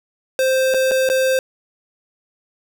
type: tone with dropouts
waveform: square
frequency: 523.3 Hz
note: C5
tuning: in tune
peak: -15 dBFS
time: 0.39-1.39 s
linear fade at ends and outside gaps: 1 ms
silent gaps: 0.74-0.744 / 0.912-0.916 / 1.09-1.099 s
effects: none